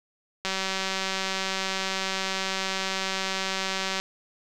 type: click train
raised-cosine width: 0.2 ms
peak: -11 dBFS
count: 679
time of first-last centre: 0.45-4 s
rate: 191 Hz
effects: none